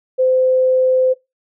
sine tone, 515 Hz, C5, 28 cents flat, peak -11 dBFS, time 0.18-1.14 s, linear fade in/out 20 ms, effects noise-tail reverb RT60 0.2 s tail -20 dB re dry

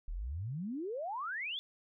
sine exponential sweep, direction up, 35 to 3547 Hz, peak -36 dBFS, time 0.08-1.59 s, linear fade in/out 0 ms, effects none

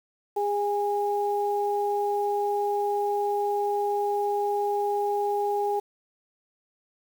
sine tone pair together, 408.5 / 820 Hz, G#4 / G#5, -29 / -22 cents, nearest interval octave, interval 1207 cents, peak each -26 dBFS, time 0.36-5.8 s, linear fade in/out 10 ms, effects 8-bit

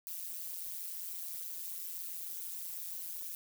violet noise with amplitude modulation, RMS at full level -38 dBFS, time 0.07-3.35 s, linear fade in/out 0 ms, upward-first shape sine, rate 174 Hz, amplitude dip 95%, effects none

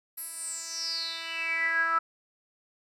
10% pulse tone with band-pass filter sweep, 329.6 Hz, E4, in tune, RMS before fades -31 dBFS, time 0.17-1.99 s, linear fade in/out 10 ms, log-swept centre 12000 to 1300 Hz, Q 9.4, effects none

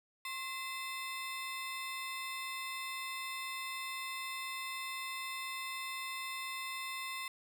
25% pulse ring-modulated tone, 1559 Hz, G6, 10 cents flat, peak -32 dBFS, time 0.25-7.28 s, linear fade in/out 2 ms, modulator 493 Hz, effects none

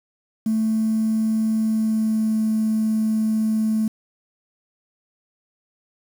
triangle tone with pitch glide, 220 to 218.6 Hz, A3 to A3, 0 to -11 cents, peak -14 dBFS, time 0.46-3.88 s, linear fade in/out 5 ms, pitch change -11 cents, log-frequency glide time 1.58-2.44 s, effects tanh soft clip ceiling -15 dBFS + 7-bit

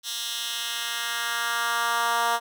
10% pulse tone with high-pass filter sweep, 234 Hz, A#3, 7 cents sharp, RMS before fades -27 dBFS, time 0.03-2.4 s, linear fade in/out 50 ms, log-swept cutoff 4000 to 810 Hz, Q 1.5, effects none

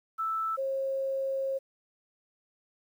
sine tone pair in turn, 1318.5 / 538.6 Hz, E6 / C#5, 0 / -50 cents, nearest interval octave + minor third, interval 1550 cents, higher first, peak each -28 dBFS, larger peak neither, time 0.18-0.57 / 0.57-1.59 s, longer second, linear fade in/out 20 ms, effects 10-bit

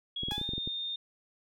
sine tone with pitch glide, 3322 to 3644 Hz, G#7 to A#7, 0 to -40 cents, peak -33 dBFS, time 0.16-0.96 s, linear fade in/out 5 ms, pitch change +160 cents, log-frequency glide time 0.3-0.44 s
clicks, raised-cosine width 3 ms, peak -25 dBFS, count 9, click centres 0.234 / 0.285 / 0.32 / 0.381 / 0.414 / 0.491 / 0.535 / 0.58 / 0.675 s
sawtooth tone with exponential decay, 830.6 Hz, G#5, in tune, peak -32 dBFS, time 0.31-0.59 s, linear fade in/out 0 ms, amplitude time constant 59 ms
effects none

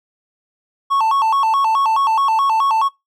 triangle tone with vibrato, 990 Hz, B5, 4 cents sharp, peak -11 dBFS, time 0.9-2.89 s, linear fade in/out 20 ms, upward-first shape square, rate 4.7 Hz, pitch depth 190 cents each way, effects noise-tail reverb RT60 0.2 s tail -23 dB re dry

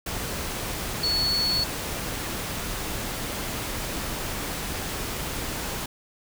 sine tone in noise, 4407 Hz, C#8, 11 cents flat, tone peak -22 dBFS, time 1.03-1.64 s, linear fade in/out 5 ms, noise pink, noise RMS -31 dBFS, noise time 0.06-5.86 s, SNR +6 dB, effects none

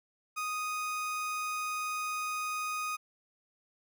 30% pulse tone, 1244.5 Hz, D#6, in tune, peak -30 dBFS, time 0.36-2.97 s, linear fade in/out 20 ms, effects none

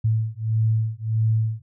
sine beating tone pair, 110 / 111.6 Hz, A2 / A2, 0 / +25 cents, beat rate 1.6 Hz, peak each -22 dBFS, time 0.04-1.62 s, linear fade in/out 10 ms, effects none

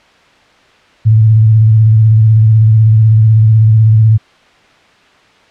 sine tone with vibrato, 110 Hz, A2, in tune, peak -3 dBFS, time 1.05-4.18 s, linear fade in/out 20 ms, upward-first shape square, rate 16 Hz, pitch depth 32 cents each way, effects white hiss -45 dBFS RMS until 5.5 s + low-pass 3000 Hz 12 dB/octave

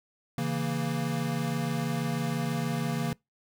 square chord, A# diminished, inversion first, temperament equal, 138.59 / 164.81 / 233.1 Hz, C#3 / E3 / A#3, 0 / 0 / 0 cents, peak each -33 dBFS, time 0.38-3.13 s, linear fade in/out 2 ms, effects noise-tail reverb RT60 0.2 s tail -25 dB re dry

